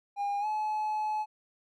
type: tone with pitch glide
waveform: triangle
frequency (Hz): 809 to 855.6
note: G#5 to A5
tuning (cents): -46 to -49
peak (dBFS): -26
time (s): 0.16-1.26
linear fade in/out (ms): 50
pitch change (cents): +97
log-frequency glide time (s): 0.4-0.46
effects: tanh soft clip ceiling -22 dBFS